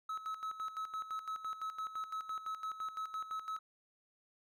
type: tone with tremolo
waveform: triangle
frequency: 1291 Hz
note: E6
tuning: 37 cents flat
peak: -35 dBFS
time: 0.09-3.59 s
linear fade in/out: 5 ms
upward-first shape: square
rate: 5.9 Hz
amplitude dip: 70%
effects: none